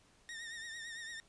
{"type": "tone with vibrato", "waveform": "sawtooth", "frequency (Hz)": 1839, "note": "A#6", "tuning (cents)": -24, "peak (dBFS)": -40, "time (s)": [0.29, 1.2], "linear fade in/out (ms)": 0, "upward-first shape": "triangle", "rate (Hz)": 8.9, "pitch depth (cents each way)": 65, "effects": ["pink hiss -67 dBFS RMS until 1.28 s", "resampled to 22050 Hz"]}